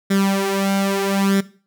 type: tone with flanger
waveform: sawtooth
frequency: 196.1 Hz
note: G3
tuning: 1 cent sharp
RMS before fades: -19 dBFS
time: 0.1-1.41 s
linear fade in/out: 10 ms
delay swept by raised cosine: 0.55 to 3.75 ms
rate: 0.78 Hz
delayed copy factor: +0.75
effects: noise-tail reverb RT60 0.4 s tail -18 dB re dry

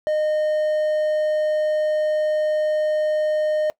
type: tone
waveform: triangle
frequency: 613 Hz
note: D#5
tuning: 26 cents flat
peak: -16 dBFS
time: 0.07-3.7 s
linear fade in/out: 0 ms
effects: noise-tail reverb RT60 0.1 s tail -21 dB re dry

